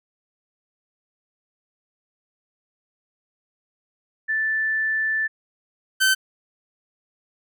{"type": "tone pair in turn", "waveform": ["sine", "sawtooth"], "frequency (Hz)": [1760, 1538.4], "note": ["A6", "G6"], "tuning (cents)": [0, -33], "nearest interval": "major second", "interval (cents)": 233, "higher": "first", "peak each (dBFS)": [-20, -12], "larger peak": "second", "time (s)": [[4.28, 5.28], [6, 6.15]], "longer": "first", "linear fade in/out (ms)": 20, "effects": []}